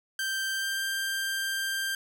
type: tone with pitch glide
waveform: sawtooth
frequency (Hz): 1568 to 1581.6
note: G6 to G6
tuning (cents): 0 to +15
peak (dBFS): -25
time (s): 0.19-1.95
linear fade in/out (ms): 2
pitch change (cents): +15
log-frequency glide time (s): 0.5-0.83
effects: none